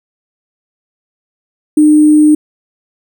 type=tone with sample-and-hold; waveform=sine; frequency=302.9 Hz; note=D#4; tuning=46 cents flat; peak=-3 dBFS; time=1.77-2.35 s; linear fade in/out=5 ms; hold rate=8820 Hz; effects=none